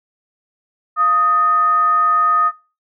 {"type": "tone with frequency modulation", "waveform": "sine", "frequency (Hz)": 1249, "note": "D#6", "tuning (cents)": 6, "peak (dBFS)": -11, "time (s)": [0.96, 2.52], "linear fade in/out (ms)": 50, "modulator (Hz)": 553, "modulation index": 0.23, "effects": ["noise-tail reverb RT60 0.3 s tail -21 dB re dry"]}